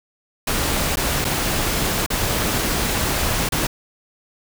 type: noise with dropouts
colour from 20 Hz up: pink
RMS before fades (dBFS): -21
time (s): 0.47-3.67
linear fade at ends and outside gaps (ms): 5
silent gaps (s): 0.958-0.97 / 1.245-1.249 / 2.063-2.102 / 3.49-3.521
effects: none